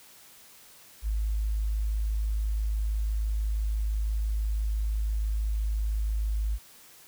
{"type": "tone", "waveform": "sine", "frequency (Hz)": 53, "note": "G#1", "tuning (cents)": 36, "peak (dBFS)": -25, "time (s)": [1.02, 6.59], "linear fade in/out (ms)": 50, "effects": ["white hiss -53 dBFS RMS until 7.07 s"]}